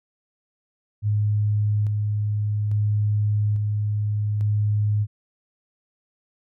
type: tone with tremolo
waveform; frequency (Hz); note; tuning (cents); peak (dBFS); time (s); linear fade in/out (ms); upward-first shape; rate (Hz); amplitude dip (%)
sine; 104.8; G#2; +16; -18; 1.02-5.07; 50; square; 0.59; 25
effects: none